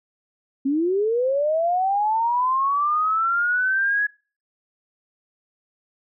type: linear sweep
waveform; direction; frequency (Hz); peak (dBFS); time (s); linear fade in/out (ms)
sine; up; 262.3 to 1687; -18; 0.65-4.07; 10
effects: noise-tail reverb RT60 0.4 s tail -26 dB re dry